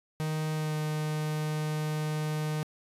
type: tone with pitch glide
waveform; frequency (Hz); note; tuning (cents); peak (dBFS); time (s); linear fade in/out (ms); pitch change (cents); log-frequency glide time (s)
45% pulse; 155.56 to 153.42; D#3 to D#3; 0 to -24; -29; 0.2-2.63; 0; -24; 0.54-0.75
effects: resampled to 32000 Hz